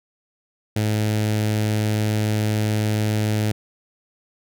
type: tone with notch filter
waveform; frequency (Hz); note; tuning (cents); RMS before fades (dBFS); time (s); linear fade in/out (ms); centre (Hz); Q
sawtooth; 107; A2; -48; -21; 0.76-3.52; 5; 1100; 1.4
effects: none